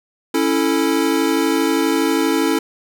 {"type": "chord", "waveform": "square", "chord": "A major", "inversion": "first", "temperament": "equal", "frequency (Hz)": [277.2, 329.6, 440], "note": ["C#4", "E4", "A4"], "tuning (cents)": [0, 0, 0], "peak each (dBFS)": [-20, -19, -22], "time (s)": [0.34, 2.59], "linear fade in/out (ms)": 5, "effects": []}